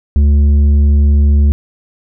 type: tone with tanh clipping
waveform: sine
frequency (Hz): 72.3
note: D2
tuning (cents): -27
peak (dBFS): -7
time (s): 0.16-1.52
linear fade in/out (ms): 0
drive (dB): 7
effects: none